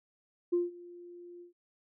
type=tone with ADSR envelope; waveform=sine; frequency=349.9 Hz; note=F4; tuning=3 cents sharp; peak=-23 dBFS; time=0.52-1.53 s; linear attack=15 ms; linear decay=170 ms; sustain=-23 dB; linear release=120 ms; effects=tanh soft clip ceiling -20 dBFS